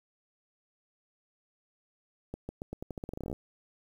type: accelerating click train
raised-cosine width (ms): 2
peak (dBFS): -24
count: 18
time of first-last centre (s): 2.34-3.329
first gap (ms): 150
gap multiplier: 0.86
effects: 9-bit